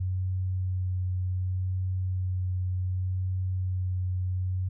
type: tone with vibrato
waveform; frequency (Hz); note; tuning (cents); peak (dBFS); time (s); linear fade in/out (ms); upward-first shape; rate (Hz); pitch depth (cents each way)
sine; 92.3; F#2; -4; -26; 0-4.69; 10; sine; 0.67; 12
effects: none